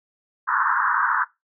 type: band-pass noise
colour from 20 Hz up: pink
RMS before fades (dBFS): -21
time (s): 0.47-1.25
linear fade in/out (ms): 20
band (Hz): 920 to 1700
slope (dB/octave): 96
effects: noise-tail reverb RT60 0.2 s tail -20 dB re dry